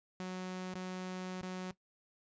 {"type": "tone with dropouts", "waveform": "sawtooth", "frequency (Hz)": 184.4, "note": "F#3", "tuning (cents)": -6, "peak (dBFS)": -35, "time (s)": [0.2, 1.71], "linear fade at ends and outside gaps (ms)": 0, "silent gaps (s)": [[0.739, 0.753], [1.412, 1.43]], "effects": ["noise-tail reverb RT60 0.1 s tail -17 dB re dry", "resampled to 16000 Hz"]}